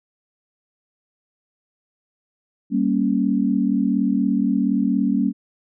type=chord; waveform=sine; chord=G diminished; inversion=none; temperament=equal; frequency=196 / 233.1 / 277.2 Hz; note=G3 / Bb3 / Db4; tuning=0 / 0 / 0 cents; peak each=-21 dBFS; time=2.7-5.33 s; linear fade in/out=50 ms; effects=none